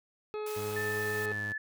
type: harmonic tone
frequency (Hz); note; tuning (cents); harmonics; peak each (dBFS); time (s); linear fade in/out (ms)
424.9; G#4; +40; 1 / 2 / 3 / 4 / 5 / 6 / 8 / 9 / 10; -34 / -46 / -45 / -58 / -60 / -50 / -61 / -63 / -61; 0.34-1.32; 0
type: high-pass noise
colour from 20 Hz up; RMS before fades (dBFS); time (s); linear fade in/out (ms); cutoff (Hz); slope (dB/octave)
white; -45; 0.46-1.26; 5; 870; 48
type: tone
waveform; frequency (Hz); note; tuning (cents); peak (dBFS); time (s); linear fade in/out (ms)
sawtooth; 103.83; G#2; 0; -35; 0.56-1.53; 10
type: tone with pitch glide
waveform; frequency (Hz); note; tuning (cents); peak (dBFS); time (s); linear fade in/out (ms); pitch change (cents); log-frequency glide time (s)
sine; 1772 to 1735.5; A6 to A6; +12 to -24; -33; 0.76-1.58; 5; -36; 1.15-1.44
effects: none